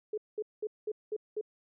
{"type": "tone bursts", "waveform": "sine", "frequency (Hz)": 426.2, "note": "G#4", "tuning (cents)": 45, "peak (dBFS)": -31, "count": 6, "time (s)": [0.13, 1.412], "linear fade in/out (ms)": 5, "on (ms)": 47, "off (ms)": 200, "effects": []}